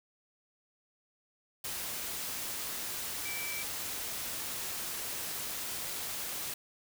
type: tone in noise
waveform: sine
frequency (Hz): 2318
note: D7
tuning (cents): -23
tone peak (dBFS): -39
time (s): 3.25-3.63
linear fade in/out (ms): 5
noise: white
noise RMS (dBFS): -38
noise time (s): 1.64-6.54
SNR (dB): -4
effects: none